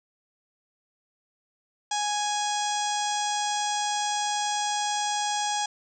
harmonic tone, 830.6 Hz, G#5, in tune, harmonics 1 / 2 / 3 / 4 / 5 / 6 / 7 / 8 / 9 / 10, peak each -27 / -37 / -41 / -34 / -42 / -38 / -36 / -38 / -38 / -44 dBFS, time 1.91-5.66 s, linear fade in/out 5 ms, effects none

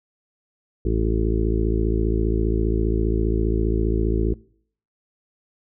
harmonic tone, 55 Hz, A1, in tune, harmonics 1 / 2 / 3 / 4 / 5 / 6 / 7 / 8, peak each -21 / -26 / -33 / -30 / -36 / -27 / -27 / -32 dBFS, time 0.85-4.34 s, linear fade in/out 5 ms, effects noise-tail reverb RT60 0.6 s tail -23 dB re dry

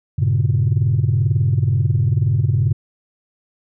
sine chord, G diminished, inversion none, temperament equal, 98 / 116.54 / 138.59 Hz, G2 / Bb2 / Db3, 0 / 0 / 0 cents, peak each -17 dBFS, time 0.18-2.73 s, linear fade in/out 10 ms, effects tanh soft clip ceiling -8 dBFS

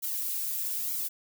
violet noise with flanger, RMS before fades -32 dBFS, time 0.02-1.09 s, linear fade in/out 20 ms, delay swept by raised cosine 1.1 to 3.4 ms, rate 1.1 Hz, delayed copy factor -0.85, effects none

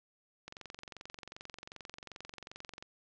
click train, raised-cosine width 0.2 ms, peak -28 dBFS, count 54, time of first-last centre 0.48-2.825 s, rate 22.6 Hz, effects low-pass 7000 Hz 12 dB/octave

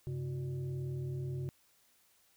sine tone with frequency modulation, 134.4 Hz, C3, 47 cents sharp, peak -35 dBFS, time 0.07-1.49 s, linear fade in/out 0 ms, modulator 230 Hz, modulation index 0.64, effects white hiss -69 dBFS RMS until 2.36 s

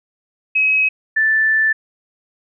sine tone pair in turn, 2551 / 1761 Hz, D#7 / A6, +43 / +1 cents, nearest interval tritone, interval 642 cents, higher first, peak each -12 dBFS, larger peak neither, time 0.55-0.89 / 1.16-1.73 s, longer second, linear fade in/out 10 ms, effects none

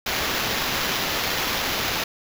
white noise with sample-and-hold, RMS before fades -25 dBFS, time 0.06-2.04 s, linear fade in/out 5 ms, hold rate 8820 Hz, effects none

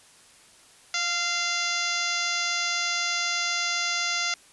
harmonic tone with a mistuned harmonic, 692 Hz, F5, 16 cents flat, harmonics 1 / 2 / 3 / 4 / 5 / 6 / 7 / 8 / 9 / 10, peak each -39 / -32 / -30 / -35 / -34 / -36 / -32 / -37 / -34 / -39 dBFS, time 0.94-4.34 s, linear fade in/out 2 ms, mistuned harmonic 1, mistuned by +28 cents, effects white hiss -54 dBFS RMS until 4.52 s + resampled to 24000 Hz

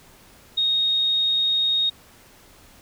sine tone, 3729 Hz, A#7, in tune, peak -18 dBFS, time 0.57-1.9 s, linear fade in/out 10 ms, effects pink hiss -51 dBFS RMS until 2.81 s

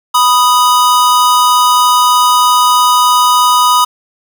square tone pair together, 987.8 / 1244.6 Hz, B5 / D#6, 0 / 0 cents, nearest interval major third, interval 400 cents, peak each -10 dBFS, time 0.14-3.85 s, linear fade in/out 10 ms, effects none

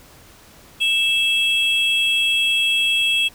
triangle tone pair together, 2643 / 3295 Hz, E7 / G#7, +4 / -14 cents, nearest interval major third, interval 382 cents, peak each -17 dBFS, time 0.8-3.29 s, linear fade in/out 20 ms, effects pink hiss -47 dBFS RMS until 3.34 s

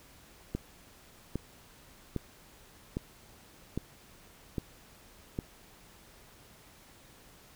click train, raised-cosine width 3 ms, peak -19 dBFS, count 7, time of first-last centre 0.55-5.389 s, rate 1.24 Hz, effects pink hiss -57 dBFS RMS until 7.55 s

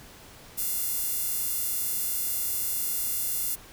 sawtooth tone with high-pass filter, 698.5 Hz, F5, in tune, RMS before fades -29 dBFS, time 0.57-3.56 s, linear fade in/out 20 ms, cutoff 12000 Hz, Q 0.67, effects pink hiss -49 dBFS RMS until 3.72 s

